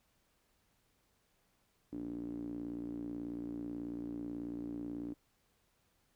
sawtooth tone with band-pass filter, 58.27 Hz, A#1, in tune, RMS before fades -42 dBFS, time 1.92-5.14 s, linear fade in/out 10 ms, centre 290 Hz, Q 7.6, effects pink hiss -75 dBFS RMS until 6.15 s

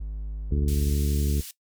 triangle tone, 51.91 Hz, G#1, in tune, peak -28 dBFS, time 0-0.95 s, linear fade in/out 10 ms
harmonic tone, 72.3 Hz, D2, 27 cents flat, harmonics 1 / 2 / 3 / 4 / 5 / 6, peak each -23 / -29 / -33 / -35 / -37 / -39 dBFS, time 0.51-1.41 s, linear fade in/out 5 ms
white band-pass noise, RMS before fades -40 dBFS, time 0.68-1.51 s, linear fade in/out 2 ms, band 3000 to 15000 Hz, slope 12 dB/octave
effects noise-tail reverb RT60 0.1 s tail -17 dB re dry

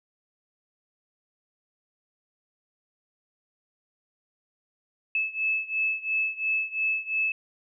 sine beating tone pair, 2606 / 2608.9 Hz, E7 / E7, -20 / -19 cents, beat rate 2.9 Hz, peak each -27 / -29 dBFS, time 5.15-7.32 s, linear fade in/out 2 ms, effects none

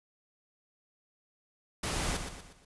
pink noise with echo, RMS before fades -33 dBFS, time 1.83-2.17 s, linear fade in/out 5 ms, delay 120 ms, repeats 4, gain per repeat -7 dB, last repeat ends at 2.65 s, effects resampled to 24000 Hz

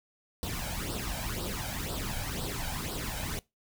pink noise with flanger, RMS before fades -35 dBFS, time 0.43-3.39 s, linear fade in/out 0 ms, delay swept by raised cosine 0.22 to 1.32 ms, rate 2 Hz, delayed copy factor +0.7, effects noise-tail reverb RT60 0.2 s tail -21 dB re dry

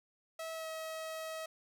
sawtooth tone with pitch glide, 648 to 639.4 Hz, E5 to D#5, -30 to +47 cents, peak -36 dBFS, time 0.39-1.46 s, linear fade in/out 5 ms, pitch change -23 cents, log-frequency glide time 0.53-0.68 s, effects none

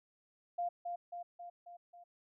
sine tone with echo, 698.5 Hz, F5, in tune, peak -33 dBFS, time 0.58-0.69 s, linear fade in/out 10 ms, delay 270 ms, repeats 5, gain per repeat -4 dB, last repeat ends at 2.04 s, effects none

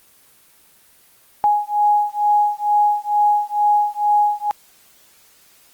sine beating tone pair, 830.6 / 832.8 Hz, G#5 / G#5, 0 / +5 cents, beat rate 2.2 Hz, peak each -17 / -17 dBFS, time 1.44-4.51 s, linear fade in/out 0 ms, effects white hiss -52 dBFS RMS until 5.73 s + Opus 24 kbps

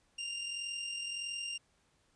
sawtooth tone with amplitude modulation, 2792 Hz, F7, 1 cent flat, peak -32 dBFS, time 0.18-1.58 s, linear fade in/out 10 ms, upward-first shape sine, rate 41.6 Hz, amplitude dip 40%, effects pink hiss -72 dBFS RMS until 2.15 s + resampled to 22050 Hz

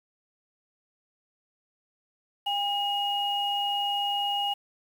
sine tone pair together, 807 / 2879 Hz, G#5 / F#7, -50 / -48 cents, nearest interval octave + minor seventh, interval 2202 cents, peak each -28 dBFS, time 2.46-4.54 s, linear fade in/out 10 ms, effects 8-bit

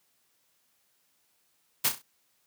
white noise with echo, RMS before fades -24 dBFS, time 1.84-1.89 s, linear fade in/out 10 ms, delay 33 ms, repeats 4, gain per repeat -8 dB, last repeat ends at 2.022 s, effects white hiss -71 dBFS RMS until 2.46 s + high-pass 80 Hz 12 dB/octave

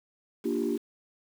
sine chord, G minor seventh, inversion first, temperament equal with one note detuned, 233.1 / 293.7 / 349.2 / 394.3 Hz, Bb3 / D4 / F4 / G4, 0 / 0 / 0 / +10 cents, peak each -31 dBFS, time 0.44-0.78 s, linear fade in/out 20 ms, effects tanh soft clip ceiling -18 dBFS + 8-bit

